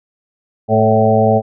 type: harmonic tone with a mistuned harmonic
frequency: 109.7 Hz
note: A2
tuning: 5 cents flat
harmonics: 1 / 2 / 4 / 5 / 6 / 7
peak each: -16 / -16 / -16 / -16 / -16 / -16 dBFS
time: 0.68-1.42 s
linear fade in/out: 50 ms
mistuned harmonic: 5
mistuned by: +26 cents
effects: none